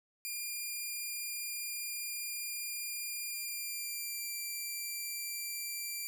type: tone with pitch glide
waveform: 5% pulse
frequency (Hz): 2405 to 2358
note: D7 to D7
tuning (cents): +41 to +6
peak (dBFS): -28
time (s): 0.25-6.07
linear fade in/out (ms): 0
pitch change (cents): -35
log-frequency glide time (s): 3.28-4.35
effects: none